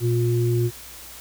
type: tone pair together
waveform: sine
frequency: 119.02 / 354.6 Hz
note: A#2 / F4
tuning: +36 / +26 cents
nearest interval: octave + perfect fifth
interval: 1890 cents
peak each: -19 / -23 dBFS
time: 0-0.71 s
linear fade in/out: 50 ms
effects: added 60 Hz sine -50 dBFS peak until 1.2 s + white hiss -41 dBFS RMS until 1.2 s